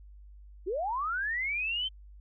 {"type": "linear sweep", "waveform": "sine", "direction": "up", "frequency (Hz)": [330.4, 3136], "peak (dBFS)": -29, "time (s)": [0.66, 1.89], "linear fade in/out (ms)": 20, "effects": ["added 50 Hz sine -48 dBFS peak until 2.2 s"]}